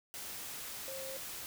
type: tone in noise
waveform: sine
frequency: 533 Hz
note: C5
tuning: 32 cents sharp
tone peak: -43 dBFS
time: 0.88-1.17 s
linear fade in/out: 0 ms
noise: white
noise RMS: -44 dBFS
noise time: 0.14-1.46 s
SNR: -2 dB
effects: none